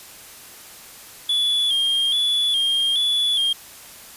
triangle tone with vibrato, 3322 Hz, G#7, in tune, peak -16 dBFS, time 1.29-3.53 s, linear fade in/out 5 ms, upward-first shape square, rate 1.2 Hz, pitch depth 56 cents each way, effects white hiss -42 dBFS RMS until 4.16 s + resampled to 32000 Hz

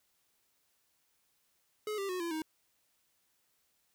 square tone with pitch steps, 425 / 394.3 / 365.7 / 339.3 / 314.7 Hz, G#4 / G4 / F#4 / F4 / D#4, +40 / +10 / -20 / -50 / +20 cents, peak -35 dBFS, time 1.87-2.42 s, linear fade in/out 2 ms, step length 110 ms, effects white hiss -75 dBFS RMS until 3.94 s

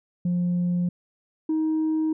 sine tone pair in turn, 176.6 / 314.7 Hz, F3 / D#4, +20 / +20 cents, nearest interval minor seventh, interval 1000 cents, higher second, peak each -19 / -19 dBFS, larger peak neither, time 0.25-0.89 / 1.49-2.13 s, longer neither, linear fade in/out 5 ms, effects tanh soft clip ceiling -19 dBFS

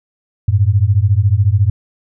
sine beating tone pair, 94 / 108 Hz, F#2 / A2, +28 / -32 cents, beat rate 14 Hz, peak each -12 dBFS, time 0.48-1.7 s, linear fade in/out 5 ms, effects none

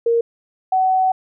sine tone pair in turn, 465.4 / 751.9 Hz, A#4 / F#5, -3 / +28 cents, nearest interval minor sixth, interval 831 cents, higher second, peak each -13 / -13 dBFS, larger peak neither, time 0.06-0.21 / 0.72-1.12 s, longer second, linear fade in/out 5 ms, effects none

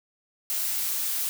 blue noise, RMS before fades -28 dBFS, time 0.5-1.29 s, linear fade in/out 0 ms, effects none

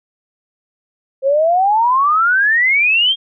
sine exponential sweep, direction up, 523.3 to 3264 Hz, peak -10 dBFS, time 1.22-3.16 s, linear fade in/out 50 ms, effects none

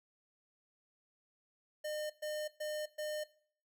square tone bursts, 607 Hz, D#5, 43 cents flat, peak -38 dBFS, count 4, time 1.84-3.24 s, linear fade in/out 10 ms, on 260 ms, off 120 ms, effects noise-tail reverb RT60 0.5 s tail -18 dB re dry

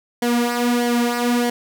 sawtooth tone with flanger, 240.4 Hz, B3, 46 cents flat, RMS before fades -19 dBFS, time 0.22-1.5 s, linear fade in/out 5 ms, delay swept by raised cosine 0.77 to 3.87 ms, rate 1.6 Hz, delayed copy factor -0.65, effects none

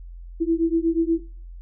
sine beating tone pair, 326.8 / 335.1 Hz, E4 / E4, -15 / +29 cents, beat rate 8.3 Hz, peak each -21 dBFS, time 0.4-1.2 s, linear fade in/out 20 ms, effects noise-tail reverb RT60 0.4 s tail -19 dB re dry + added 43 Hz sine -36 dBFS peak until 1.61 s

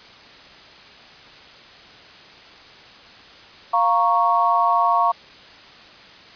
sine chord, Bb minor, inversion second, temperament equal, 698.5 / 932.3 / 1108.7 Hz, F5 / Bb5 / Db6, 0 / 0 / 0 cents, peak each -20 / -20 / -18 dBFS, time 3.73-5.12 s, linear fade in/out 10 ms, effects white hiss -44 dBFS RMS until 6.35 s + resampled to 11025 Hz

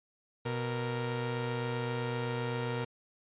sawtooth tone pair together, 123.48 / 466.2 Hz, B2 / A#4, 0 / 0 cents, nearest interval octave + major seventh, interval 2300 cents, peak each -30 / -32 dBFS, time 0.45-2.85 s, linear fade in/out 10 ms, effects resampled to 8000 Hz

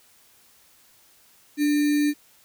sine tone with sample-and-hold, 293.7 Hz, D4, in tune, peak -18 dBFS, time 1.57-2.14 s, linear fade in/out 50 ms, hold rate 2100 Hz, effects white hiss -57 dBFS RMS until 2.44 s

